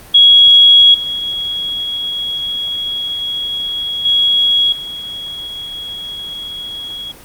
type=tone with level steps; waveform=sine; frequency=3322 Hz; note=G#7; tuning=in tune; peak=-3 / -17 / -9 / -23 dBFS; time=0.14-7.12 s; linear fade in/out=10 ms; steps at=0.94 / 4.05 / 4.72 s; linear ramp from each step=5 ms; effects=pink hiss -38 dBFS RMS until 7.24 s + Opus 32 kbps